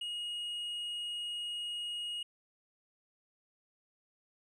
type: tone with tanh clipping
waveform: sine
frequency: 2880 Hz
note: F#7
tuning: 47 cents flat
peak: -37 dBFS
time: 0.01-2.23 s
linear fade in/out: 5 ms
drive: 4 dB
effects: none